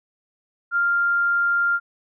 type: tone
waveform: sine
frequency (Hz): 1396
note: F6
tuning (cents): -1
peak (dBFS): -17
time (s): 0.71-1.8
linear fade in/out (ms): 50
effects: none